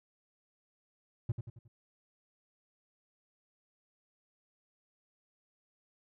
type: tone with echo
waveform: triangle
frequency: 115.9 Hz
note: A#2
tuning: 10 cents flat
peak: -26 dBFS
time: 1.29-1.32 s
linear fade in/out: 5 ms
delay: 90 ms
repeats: 4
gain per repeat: -7 dB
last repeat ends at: 1.68 s
effects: none